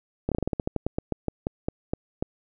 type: slowing click train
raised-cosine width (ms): 2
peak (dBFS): -12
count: 18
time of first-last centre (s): 0.29-2.225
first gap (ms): 27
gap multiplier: 1.16
effects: none